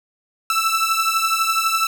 sawtooth beating tone pair, 1318.5 / 1330.5 Hz, E6 / E6, 0 / +16 cents, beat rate 12 Hz, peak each -16 / -17 dBFS, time 0.5-1.87 s, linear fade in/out 2 ms, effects none

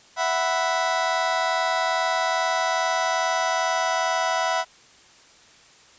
30% pulse chord, E suspended second, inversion none, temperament just, 659.3 / 741.7 / 988.9 Hz, E5 / F#5 / B5, 0 / +4 / +2 cents, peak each -23 dBFS, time 0.16-4.65 s, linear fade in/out 50 ms, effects white hiss -52 dBFS RMS until 5.98 s + resampled to 16000 Hz

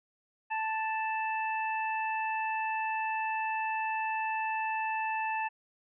harmonic tone, 880 Hz, A5, in tune, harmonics 1 / 2 / 3, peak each -31 / -38 / -37 dBFS, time 0.5-5.49 s, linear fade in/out 20 ms, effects none

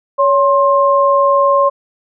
sine tone pair together, 561.5 / 1060 Hz, C#5 / C6, +22 / +22 cents, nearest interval major seventh, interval 1100 cents, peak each -11 dBFS, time 0.18-1.7 s, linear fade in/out 20 ms, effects none

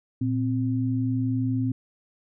sine tone pair together, 115.9 / 260.2 Hz, A#2 / C4, -10 / -9 cents, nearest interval octave + major second, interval 1401 cents, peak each -25 dBFS, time 0.21-1.72 s, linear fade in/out 5 ms, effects none

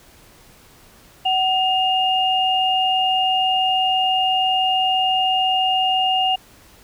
sine tone pair together, 751 / 2829 Hz, F#5 / F7, +26 / +22 cents, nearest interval octave + major seventh, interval 2296 cents, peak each -18 / -19 dBFS, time 1.25-6.36 s, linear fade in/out 10 ms, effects pink hiss -49 dBFS RMS until 6.83 s

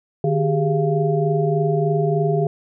sine tone cluster, 153.1 / 387.3 / 410.6 / 689 Hz, D#3 / G4 / G#4 / F5, -28 / -21 / -20 / -24 cents, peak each -19 / -25 / -21 / -25 dBFS, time 0.24-2.47 s, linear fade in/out 2 ms, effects none

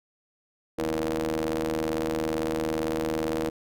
sawtooth ring-modulated tone, 77.78 Hz, D#2, in tune, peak -19 dBFS, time 0.78-3.5 s, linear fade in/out 10 ms, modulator 400 Hz, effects none

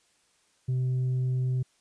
sine tone with tanh clipping, 127.9 Hz, C3, 39 cents flat, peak -25 dBFS, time 0.68-1.63 s, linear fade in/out 10 ms, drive 2 dB, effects white hiss -67 dBFS RMS until 1.8 s + resampled to 22050 Hz

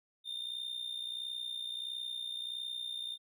triangle tone with amplitude modulation, 3621 Hz, A7, 49 cents sharp, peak -33 dBFS, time 0.24-3.18 s, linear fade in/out 50 ms, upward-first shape sine, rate 61.5 Hz, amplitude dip 70%, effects none

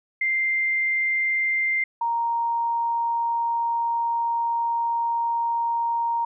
sine tone pair in turn, 2093 / 932.3 Hz, C7 / A#5, 0 / 0 cents, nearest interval octave + major second, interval 1400 cents, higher first, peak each -20 / -21 dBFS, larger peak first, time 0.21-1.84 / 2.01-6.25 s, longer second, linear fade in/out 5 ms, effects none

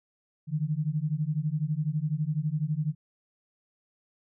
sine beating tone pair, 146.7 / 158.7 Hz, D3 / D#3, -2 / +35 cents, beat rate 12 Hz, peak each -29 / -29 dBFS, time 0.47-2.95 s, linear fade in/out 50 ms, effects none

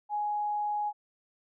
sine tone, 834 Hz, G#5, 7 cents sharp, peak -28 dBFS, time 0.09-0.93 s, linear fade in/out 50 ms, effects none

